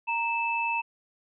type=tone pair together; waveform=sine; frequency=930 / 2630 Hz; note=A#5 / E7; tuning=-4 / -5 cents; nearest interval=octave + tritone; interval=1799 cents; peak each=-28 dBFS; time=0.07-0.82 s; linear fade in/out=20 ms; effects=none